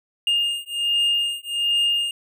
triangle beating tone pair, 2826 / 2827.3 Hz, F7 / F7, +20 / +21 cents, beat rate 1.3 Hz, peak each -21 / -21 dBFS, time 0.27-2.11 s, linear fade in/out 2 ms, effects none

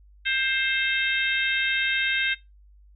harmonic tone, 528 Hz, C5, 16 cents sharp, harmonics 3 / 4 / 5 / 6 / 7, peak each -27 / -28 / -29 / -30 / -30 dBFS, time 0.25-2.35 s, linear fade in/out 20 ms, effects noise-tail reverb RT60 0.2 s tail -18 dB re dry + added 50 Hz sine -50 dBFS peak until 2.95 s

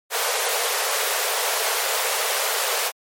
pink high-pass noise, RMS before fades -23 dBFS, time 0.1-2.92 s, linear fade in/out 50 ms, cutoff 420 Hz, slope 96 dB/octave, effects MP3 64 kbps

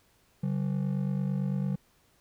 triangle ring-modulated tone, 164.7 Hz, E3, 1 cent flat, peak -22 dBFS, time 0.43-1.76 s, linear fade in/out 5 ms, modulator 24.5 Hz, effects pink hiss -66 dBFS RMS until 2.2 s

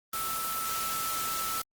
sine tone in noise, 1318.5 Hz, E6, in tune, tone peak -33 dBFS, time 0.13-1.62 s, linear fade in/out 5 ms, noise white, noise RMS -34 dBFS, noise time 0.13-1.62 s, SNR -2 dB, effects Opus 24 kbps

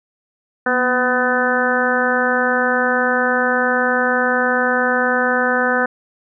harmonic tone with a mistuned harmonic, 251.3 Hz, B3, 30 cents sharp, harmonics 1 / 2 / 3 / 4 / 5 / 6 / 7, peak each -23 / -20 / -23 / -26 / -24 / -19 / -23 dBFS, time 0.66-5.86 s, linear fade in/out 5 ms, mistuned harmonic 1, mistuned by -51 cents, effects none

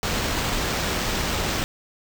pink noise with sample-and-hold, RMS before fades -25 dBFS, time 0.03-1.64 s, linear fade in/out 0 ms, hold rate 11025 Hz, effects none

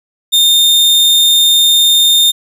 40% pulse tone, 3639 Hz, A#7, 42 cents flat, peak -5 dBFS, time 0.32-2.32 s, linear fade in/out 20 ms, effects none

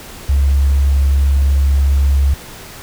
sine tone, 69.3 Hz, C#2, in tune, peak -8 dBFS, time 0.29-2.34 s, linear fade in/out 5 ms, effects tanh soft clip ceiling -5 dBFS + pink hiss -34 dBFS RMS until 2.82 s

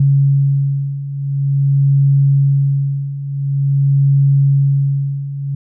sine beating tone pair, 138.59 / 139.06 Hz, C#3 / C#3, 0 / +6 cents, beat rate 0.47 Hz, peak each -16 / -12 dBFS, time 0-5.55 s, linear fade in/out 5 ms, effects none

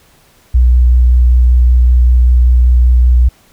sine tone with vibrato, 61.3 Hz, B1, 12 cents flat, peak -4 dBFS, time 0.54-3.29 s, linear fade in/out 10 ms, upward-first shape square, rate 5.2 Hz, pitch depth 10 cents each way, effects pink hiss -48 dBFS RMS until 3.52 s

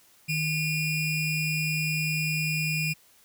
square ring-modulated tone, 1285 Hz, E6, 45 cents flat, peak -23 dBFS, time 0.28-2.94 s, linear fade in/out 20 ms, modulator 1130 Hz, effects white hiss -59 dBFS RMS until 3.24 s

